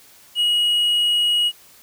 triangle tone, 2900 Hz, F#7, 35 cents flat, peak -14 dBFS, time 0.35-1.52 s, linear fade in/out 50 ms, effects white hiss -49 dBFS RMS until 1.82 s

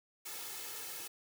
white noise with comb filter, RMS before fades -44 dBFS, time 0.25-1.08 s, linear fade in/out 10 ms, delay 2.3 ms, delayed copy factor +0.75, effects high-pass 150 Hz 12 dB/octave

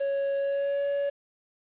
triangle tone with pitch glide, 554.4 to 565.1 Hz, C#5 to C#5, 0 to +33 cents, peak -23 dBFS, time 0-1.1 s, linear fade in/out 10 ms, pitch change +33 cents, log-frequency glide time 0.36-0.87 s, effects resampled to 8000 Hz + 9-bit

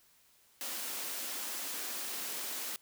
white high-pass noise, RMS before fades -39 dBFS, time 0.61-2.76 s, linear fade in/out 0 ms, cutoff 210 Hz, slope 48 dB/octave, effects white hiss -66 dBFS RMS until 2.81 s

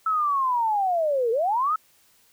sine linear two-way sweep, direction down then up, 1318.5 to 440 to 1318.5 Hz, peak -20 dBFS, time 0.06-1.76 s, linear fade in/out 5 ms, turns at 1.31 s, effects white hiss -60 dBFS RMS until 2.32 s

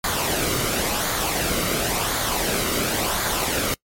pink noise with flanger, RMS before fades -23 dBFS, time 0.04-3.74 s, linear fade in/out 2 ms, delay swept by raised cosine 0.36 to 1.2 ms, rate 0.94 Hz, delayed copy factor -0.5, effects noise-tail reverb RT60 0.1 s tail -25 dB re dry + MP3 64 kbps

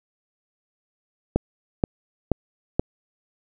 click train, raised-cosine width 2 ms, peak -5 dBFS, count 4, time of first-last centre 1.36-2.795 s, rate 2.09 Hz, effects none

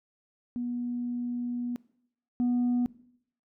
sine tone pair in turn, 242.7 / 244.5 Hz, B3 / B3, -30 / -17 cents, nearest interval unison, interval 13 cents, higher second, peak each -29 / -21 dBFS, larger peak second, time 0.56-1.76 / 2.4-2.86 s, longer first, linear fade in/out 0 ms, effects noise-tail reverb RT60 0.7 s tail -21 dB re dry + tanh soft clip ceiling -22 dBFS

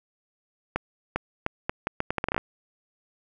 accelerating click train, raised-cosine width 0.5 ms, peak -10 dBFS, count 14, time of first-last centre 0.76-2.38 s, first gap 400 ms, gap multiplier 0.76, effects none

